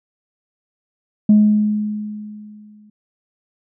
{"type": "tone with exponential decay", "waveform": "sine", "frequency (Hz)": 210.8, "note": "G#3", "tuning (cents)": 26, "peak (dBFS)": -5, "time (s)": [1.29, 2.9], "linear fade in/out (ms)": 5, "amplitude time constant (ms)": 350, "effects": ["tanh soft clip ceiling -4 dBFS"]}